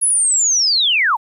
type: linear sweep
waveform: sine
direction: down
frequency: 10600 to 798 Hz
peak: -12 dBFS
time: 0.01-1.17 s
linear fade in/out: 20 ms
effects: 9-bit